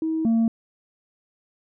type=tone pair in turn; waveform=sine; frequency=320 / 227.5 Hz; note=D#4 / A#3; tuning=+49 / -42 cents; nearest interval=tritone; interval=591 cents; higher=first; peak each=-21 / -14 dBFS; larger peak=second; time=0.02-0.25 / 0.25-0.48 s; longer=neither; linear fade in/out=2 ms; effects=tanh soft clip ceiling -16 dBFS